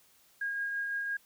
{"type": "tone with tremolo", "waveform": "sine", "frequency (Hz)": 1629, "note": "G#6", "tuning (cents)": -34, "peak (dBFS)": -30, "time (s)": [0.41, 1.17], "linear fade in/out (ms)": 5, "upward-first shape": "triangle", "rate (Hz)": 5.9, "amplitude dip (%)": 30, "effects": ["white hiss -64 dBFS RMS until 1.25 s"]}